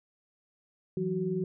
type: tone cluster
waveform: sine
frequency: 164.3 / 184.1 / 373.5 Hz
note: E3 / F#3 / F#4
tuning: -5 / -8 / +16 cents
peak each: -34 / -33 / -31 dBFS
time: 0.97-1.44 s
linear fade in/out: 2 ms
effects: none